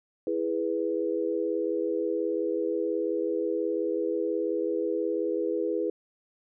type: chord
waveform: sine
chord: E major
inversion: none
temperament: equal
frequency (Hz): 329.6 / 415.3 / 493.9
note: E4 / G#4 / B4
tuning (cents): 0 / 0 / 0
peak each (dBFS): -30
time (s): 0.27-5.9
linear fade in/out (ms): 2
effects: none